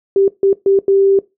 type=tone bursts at uneven times; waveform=sine; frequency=392 Hz; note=G4; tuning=in tune; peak=-8 dBFS; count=4; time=0.16-0.28 / 0.43-0.53 / 0.66-0.79 / 0.88-1.19 s; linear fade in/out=2 ms; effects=noise-tail reverb RT60 0.2 s tail -19 dB re dry